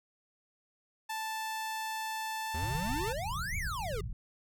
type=tone with pitch glide; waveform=sawtooth; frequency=880 to 889.2 Hz; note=A5 to A5; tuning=0 to +18 cents; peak=-31 dBFS; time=1.09-3.13 s; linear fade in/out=10 ms; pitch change=+18 cents; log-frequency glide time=2.42-2.8 s
type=exponential two-way sweep; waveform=square; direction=up then down; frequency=71.5 to 2349 to 388.6 Hz; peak=-36 dBFS; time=2.54-4.01 s; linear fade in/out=5 ms; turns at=3.57 s
type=low-pass noise; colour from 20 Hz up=pink; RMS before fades=-39 dBFS; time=2.62-4.13 s; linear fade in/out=2 ms; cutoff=170 Hz; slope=48 dB/octave
effects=none